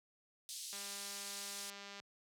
pink band-pass noise, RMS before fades -47 dBFS, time 0.49-1.7 s, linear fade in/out 0 ms, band 3800 to 11000 Hz, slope 24 dB/octave
click train, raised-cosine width 0.2 ms, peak -33 dBFS, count 255, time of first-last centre 0.73-2 s, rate 200 Hz
effects high-pass 80 Hz 12 dB/octave

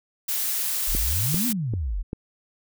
blue noise, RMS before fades -26 dBFS, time 0.28-1.53 s, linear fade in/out 10 ms
sine exponential two-way sweep, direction up then down, 31.5 to 255.4 to 37.75 Hz, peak -24 dBFS, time 0.87-2.03 s, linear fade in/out 20 ms, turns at 1.47 s
click train, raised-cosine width 3 ms, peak -16 dBFS, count 4, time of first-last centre 0.95-2.131 s, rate 2.54 Hz
effects none

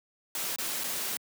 white noise with dropouts, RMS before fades -33 dBFS, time 0.35-1.17 s, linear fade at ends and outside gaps 1 ms, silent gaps 0.56-0.585 / 0.837-0.841 s, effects high-pass 150 Hz 12 dB/octave

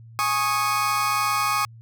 35% pulse chord, Ab suspended fourth, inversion none, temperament equal with one note detuned, 830.6 / 1101.7 / 1244.5 Hz, Ab5 / Db6 / Eb6, 0 / -11 / 0 cents, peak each -27 / -23 / -22 dBFS, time 0.19-1.65 s, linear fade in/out 0 ms, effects added 114 Hz sine -42 dBFS peak until 1.81 s

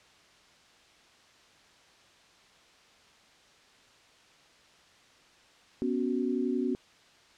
sine chord, B suspended second, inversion none, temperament just, 246.9 / 277.8 / 370.4 Hz, B3 / C#4 / F#4, 0 / +4 / +2 cents, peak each -30 / -32 / -32 dBFS, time 5.82-6.75 s, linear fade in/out 0 ms, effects white hiss -59 dBFS RMS until 7.37 s + low-pass 5000 Hz 12 dB/octave

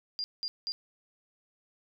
sine tone bursts, 4799 Hz, D8, 37 cents sharp, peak -31 dBFS, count 3, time 0.19-0.72 s, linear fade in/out 0 ms, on 50 ms, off 190 ms, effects none

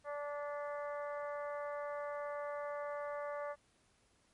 harmonic tone, 290.7 Hz, D4, 18 cents flat, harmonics 2 / 3 / 4 / 5 / 6 / 7, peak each -40 / -49 / -46 / -54 / -53 / -57 dBFS, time 0.04-3.56 s, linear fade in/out 50 ms, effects pink hiss -72 dBFS RMS until 4.33 s + MP3 48 kbps

